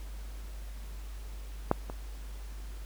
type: clicks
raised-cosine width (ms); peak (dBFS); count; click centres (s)
1; -9 / -24; 2; 1.714 / 1.899
effects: added 50 Hz sine -39 dBFS peak until 2.85 s + pink hiss -54 dBFS RMS until 2.85 s